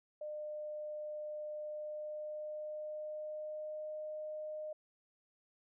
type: tone with pitch glide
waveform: sine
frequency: 604 to 613.5 Hz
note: D5 to D#5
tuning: +48 to -25 cents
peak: -40 dBFS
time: 0.21-4.73 s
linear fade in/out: 5 ms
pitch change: +27 cents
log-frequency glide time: 1.6-3.89 s
effects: none